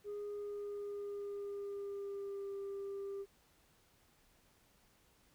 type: tone with pitch glide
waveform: sine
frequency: 412.1 to 396.2 Hz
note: G#4 to G4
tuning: -13 to +18 cents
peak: -38 dBFS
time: 0.04-3.26 s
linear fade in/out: 50 ms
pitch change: -69 cents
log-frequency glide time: 0.25-2.54 s
effects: tanh soft clip ceiling -39 dBFS + pink hiss -70 dBFS RMS until 5.34 s

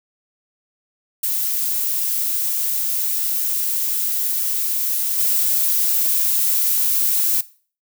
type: noise with level steps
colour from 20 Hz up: violet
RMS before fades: -21 / -18 dBFS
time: 1.23-7.41 s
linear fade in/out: 5 ms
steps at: 5.18 s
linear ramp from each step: 10 ms
effects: noise-tail reverb RT60 0.4 s tail -18 dB re dry

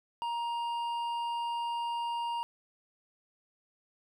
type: tone with hard clipping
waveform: sine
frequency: 940 Hz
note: A#5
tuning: 14 cents sharp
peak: -33 dBFS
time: 0.22-2.43 s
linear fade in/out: 0 ms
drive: 7 dB
effects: none

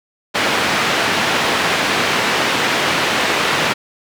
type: band-pass noise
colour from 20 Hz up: white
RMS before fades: -17 dBFS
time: 0.34-3.74 s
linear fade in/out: 20 ms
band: 140 to 2600 Hz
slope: 12 dB/octave
effects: none

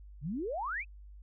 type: exponential sweep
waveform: sine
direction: up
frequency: 127.4 to 2637 Hz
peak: -33 dBFS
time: 0.21-0.85 s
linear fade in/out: 50 ms
effects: added 50 Hz sine -48 dBFS peak until 1.22 s

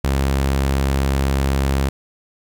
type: tone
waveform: sawtooth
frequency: 68 Hz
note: C#2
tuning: 33 cents flat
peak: -12 dBFS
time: 0.04-1.89 s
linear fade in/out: 5 ms
effects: 9-bit

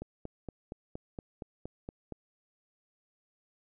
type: click train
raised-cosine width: 2 ms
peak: -26 dBFS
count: 10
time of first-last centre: 0.02-2.123 s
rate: 4.28 Hz
effects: none

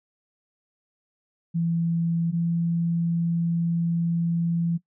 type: tone pair in turn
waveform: sine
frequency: 167.6 / 168.77 Hz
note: E3 / E3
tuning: +29 / +41 cents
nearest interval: unison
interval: 12 cents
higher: second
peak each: -21 dBFS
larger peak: neither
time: 1.54-2.32 / 2.32-4.78 s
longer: second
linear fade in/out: 20 ms
effects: noise-tail reverb RT60 0.1 s tail -20 dB re dry

